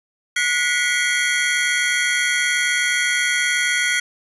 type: tone cluster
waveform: square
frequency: 1457 / 1947 / 2086 / 2244 / 3261 Hz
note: F#6 / B6 / C7 / C#7 / G#7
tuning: -27 / -25 / -6 / +21 / -32 cents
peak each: -23 / -23 / -25 / -28 / -26 dBFS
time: 0.36-4 s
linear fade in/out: 5 ms
effects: resampled to 24000 Hz + 8-bit